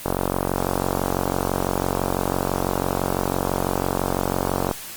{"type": "click train", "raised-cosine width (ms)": 1, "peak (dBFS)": -6, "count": 215, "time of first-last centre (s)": [0.06, 4.712], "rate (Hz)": 46, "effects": ["white hiss -36 dBFS RMS until 4.96 s", "Opus 24 kbps"]}